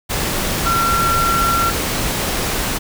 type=tone in noise; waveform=sine; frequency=1363 Hz; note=F6; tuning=43 cents flat; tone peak=-15 dBFS; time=0.65-1.71 s; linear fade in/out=20 ms; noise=pink; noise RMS=-20 dBFS; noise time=0.09-2.79 s; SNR=+2 dB; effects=none